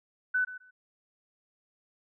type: tone with echo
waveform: sine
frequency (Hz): 1500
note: F#6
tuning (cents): +23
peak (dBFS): -24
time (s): 0.34-0.45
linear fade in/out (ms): 10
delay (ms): 130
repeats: 2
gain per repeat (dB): -15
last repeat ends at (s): 0.71
effects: none